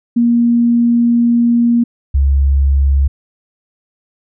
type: tone pair in turn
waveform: sine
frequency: 236.4 / 68.96 Hz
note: A#3 / C#2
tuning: +24 / -8 cents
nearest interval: octave + major sixth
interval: 2132 cents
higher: first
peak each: -8 dBFS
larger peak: neither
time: 0.16-1.84 / 2.14-3.08 s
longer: first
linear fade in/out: 10 ms
effects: none